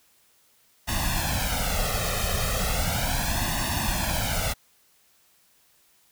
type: noise with flanger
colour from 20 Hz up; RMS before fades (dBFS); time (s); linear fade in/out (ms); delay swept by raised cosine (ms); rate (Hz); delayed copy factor
pink; -26; 0.87-4.54; 20; 1.1 to 1.62; 0.36; +1
effects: white hiss -62 dBFS RMS until 6.11 s